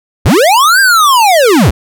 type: linear two-way sweep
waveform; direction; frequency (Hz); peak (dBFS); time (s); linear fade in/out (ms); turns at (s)
square; up then down; 47.77 to 1619 to 47.77; -5; 0.25-1.71; 10; 0.8
effects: none